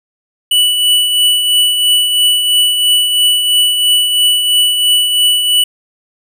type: tone with tremolo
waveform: square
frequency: 2960 Hz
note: F#7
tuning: in tune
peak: -7 dBFS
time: 0.51-5.64 s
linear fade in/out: 5 ms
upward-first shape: triangle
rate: 3 Hz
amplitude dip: 50%
effects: none